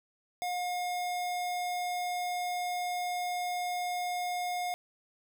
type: tone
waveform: square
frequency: 716 Hz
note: F5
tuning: 43 cents sharp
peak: -32 dBFS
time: 0.42-4.74 s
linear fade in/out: 0 ms
effects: none